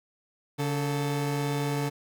30% pulse tone pair together, 142 / 444 Hz, C#3 / A4, +42 / +16 cents, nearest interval octave + minor sixth, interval 1974 cents, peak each -25 / -30 dBFS, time 0.58-1.9 s, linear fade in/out 20 ms, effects none

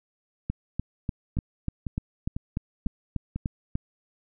two click trains, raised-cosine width 5 ms, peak -15 / -18 dBFS, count 12 / 5, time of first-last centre 0.5-3.754 / 1.37-3.36 s, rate 3.38 / 2.01 Hz, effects none

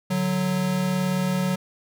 square tone pair together, 146.7 / 184.98 Hz, D3 / F#3, -2 / 0 cents, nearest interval major third, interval 402 cents, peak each -29 / -23 dBFS, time 0.1-1.56 s, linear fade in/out 10 ms, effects none

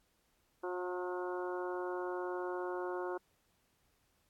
harmonic tone with a mistuned harmonic, 180 Hz, F#3, 47 cents flat, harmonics 2 / 3 / 4 / 5 / 6 / 7 / 8, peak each -38 / -44 / -47 / -46 / -47 / -52 / -49 dBFS, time 0.63-3.18 s, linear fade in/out 10 ms, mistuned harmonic 7, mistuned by +26 cents, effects pink hiss -75 dBFS RMS until 4.29 s + AAC 64 kbps

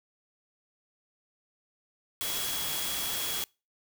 sine tone in noise, 3336 Hz, G#7, 7 cents sharp, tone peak -37 dBFS, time 2.21-3.44 s, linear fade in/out 0 ms, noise white, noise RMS -33 dBFS, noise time 2.21-3.44 s, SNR -7 dB, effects noise-tail reverb RT60 0.3 s tail -26 dB re dry

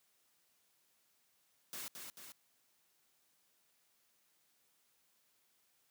white noise with echo, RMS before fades -45 dBFS, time 1.73-1.88 s, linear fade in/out 0 ms, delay 220 ms, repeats 2, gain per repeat -4 dB, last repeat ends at 2.32 s, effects white hiss -75 dBFS RMS until 5.9 s + high-pass 100 Hz 12 dB/octave

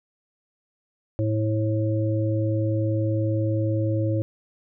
harmonic tone, 108.7 Hz, A2, 21 cents flat, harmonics 1 / 3 / 5, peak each -22 / -27 / -29 dBFS, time 1.19-4.22 s, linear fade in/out 0 ms, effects none

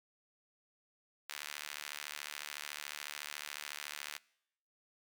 sawtooth tone with high-pass filter, 73.9 Hz, D2, 11 cents sharp, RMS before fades -45 dBFS, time 1.29-4.18 s, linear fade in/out 5 ms, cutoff 2000 Hz, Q 0.92, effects noise-tail reverb RT60 0.8 s tail -24 dB re dry

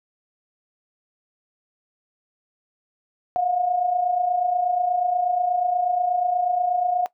sine tone pair together, 692.7 / 721 Hz, F5 / F#5, -14 / -45 cents, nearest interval minor second, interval 69 cents, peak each -27 / -20 dBFS, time 3.36-7.06 s, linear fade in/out 0 ms, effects noise-tail reverb RT60 0.1 s tail -19 dB re dry

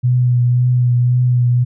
sine tone with vibrato, 123.47 Hz, B2, in tune, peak -10 dBFS, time 0.03-1.65 s, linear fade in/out 20 ms, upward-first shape triangle, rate 1.9 Hz, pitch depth 25 cents each way, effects none

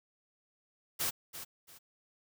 white noise with echo, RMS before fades -33 dBFS, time 0.99-1.11 s, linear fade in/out 20 ms, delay 340 ms, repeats 2, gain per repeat -11 dB, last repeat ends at 1.79 s, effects none

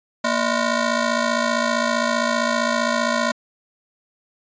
15% pulse ring-modulated tone, 415.3 Hz, G#4, in tune, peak -9 dBFS, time 0.24-3.32 s, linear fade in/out 5 ms, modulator 180 Hz, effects resampled to 16000 Hz

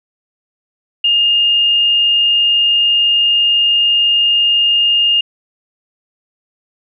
sine tone, 2829 Hz, F7, 22 cents sharp, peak -9 dBFS, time 1.04-5.21 s, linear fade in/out 5 ms, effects none

